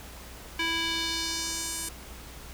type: tone with band-pass filter sweep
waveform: square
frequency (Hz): 329.6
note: E4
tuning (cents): 0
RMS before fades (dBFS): -31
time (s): 0.59-1.89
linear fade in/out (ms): 5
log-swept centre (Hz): 2500 to 9500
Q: 1.7
effects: added 60 Hz sine -46 dBFS peak until 2.53 s + pink hiss -46 dBFS RMS until 2.53 s